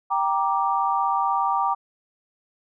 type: chord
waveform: sine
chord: G minor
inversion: none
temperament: just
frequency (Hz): 784 / 940.8 / 1176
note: G5 / Bb5 / D6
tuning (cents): 0 / +16 / +2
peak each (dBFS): -24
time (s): 0.1-1.75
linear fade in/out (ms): 20
effects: none

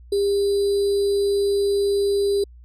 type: tone with sample-and-hold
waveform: sine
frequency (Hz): 400.9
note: G4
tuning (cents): +39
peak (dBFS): -17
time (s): 0.12-2.44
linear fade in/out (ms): 5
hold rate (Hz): 4410
effects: added 60 Hz sine -42 dBFS peak until 2.64 s + low-pass 11000 Hz 12 dB/octave

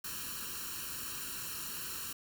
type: noise with comb filter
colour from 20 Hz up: white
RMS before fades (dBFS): -41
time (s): 0.04-2.13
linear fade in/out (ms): 5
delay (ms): 0.71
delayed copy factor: +0.9
effects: none

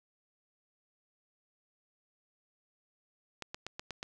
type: clicks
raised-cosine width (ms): 0.2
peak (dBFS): -22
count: 6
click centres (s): 3.423 / 3.545 / 3.666 / 3.795 / 3.907 / 4.029
effects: none

